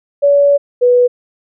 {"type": "tone pair in turn", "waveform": "sine", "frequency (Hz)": [569, 491.5], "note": ["C#5", "B4"], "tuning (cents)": [45, -8], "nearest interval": "minor third", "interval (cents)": 253, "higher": "first", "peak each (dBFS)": -6, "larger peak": "neither", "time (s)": [[0.22, 0.58], [0.81, 1.08]], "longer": "first", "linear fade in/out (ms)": 20, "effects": []}